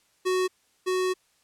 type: tone pair in turn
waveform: square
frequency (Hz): 370 / 370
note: F#4 / F#4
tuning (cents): 0 / 0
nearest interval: unison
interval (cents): 0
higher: neither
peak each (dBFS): -23 / -24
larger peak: first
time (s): 0.25-0.48 / 0.86-1.14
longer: second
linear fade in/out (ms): 20
effects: white hiss -66 dBFS RMS until 1.43 s + low-pass 10000 Hz 12 dB/octave